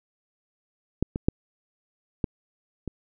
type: clicks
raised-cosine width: 3 ms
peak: -9 / -15 / -6 / -11 / -19 dBFS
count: 5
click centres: 1.026 / 1.159 / 1.285 / 2.242 / 2.877 s
effects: none